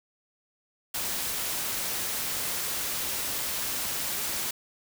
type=noise; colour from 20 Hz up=white; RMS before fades=-31 dBFS; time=0.94-4.51 s; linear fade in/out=5 ms; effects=none